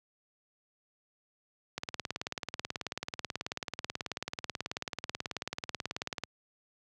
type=click train; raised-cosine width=0.2 ms; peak=-17 dBFS; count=83; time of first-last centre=1.78-6.237 s; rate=18.4 Hz; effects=high-pass 80 Hz 12 dB/octave